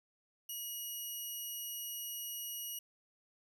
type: tone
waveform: 5% pulse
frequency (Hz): 2900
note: F#7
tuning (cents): -35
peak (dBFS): -32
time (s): 0.49-2.79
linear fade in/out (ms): 5
effects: none